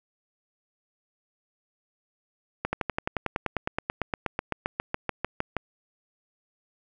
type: slowing click train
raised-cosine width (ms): 0.5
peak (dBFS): -11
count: 26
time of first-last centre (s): 2.65-5.567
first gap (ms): 80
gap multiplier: 1.03
effects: none